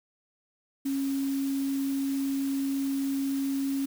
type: tone in noise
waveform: sine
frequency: 273.6 Hz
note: C#4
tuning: 23 cents flat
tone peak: -26 dBFS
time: 0.85-3.86 s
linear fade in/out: 10 ms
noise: white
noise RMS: -44 dBFS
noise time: 0.85-3.86 s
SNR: +15 dB
effects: none